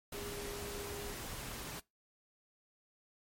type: tone in noise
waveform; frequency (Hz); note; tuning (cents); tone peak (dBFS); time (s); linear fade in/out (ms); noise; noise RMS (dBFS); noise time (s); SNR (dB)
sine; 407.3; G#4; -34; -45; 0.14-1.13; 5; pink; -44; 0.12-1.8; -4
effects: noise-tail reverb RT60 0.2 s tail -22 dB re dry + MP3 64 kbps